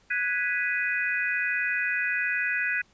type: chord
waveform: sine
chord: G# minor seventh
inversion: third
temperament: equal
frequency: 1480 / 1661.2 / 1975.5 / 2489 Hz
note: F#6 / G#6 / B6 / D#7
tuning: 0 / 0 / 0 / 0 cents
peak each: -30 dBFS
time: 0.1-2.82 s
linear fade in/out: 10 ms
effects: pink hiss -62 dBFS RMS until 2.93 s + resampled to 16000 Hz